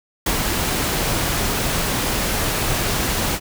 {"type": "noise with ADSR envelope", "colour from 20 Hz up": "pink", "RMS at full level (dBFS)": -19, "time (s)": [0.26, 3.4], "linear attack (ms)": 6, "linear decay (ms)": 71, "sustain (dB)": -2, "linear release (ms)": 56, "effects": []}